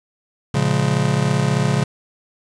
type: chord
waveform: square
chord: Bb minor seventh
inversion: none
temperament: just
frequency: 116.54 / 139.85 / 174.81 / 209.8 Hz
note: Bb2 / Db3 / F3 / Ab3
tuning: 0 / +16 / +2 / +18 cents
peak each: -24 / -19 / -24 / -25 dBFS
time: 0.54-1.84 s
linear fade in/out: 5 ms
effects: resampled to 22050 Hz + 7-bit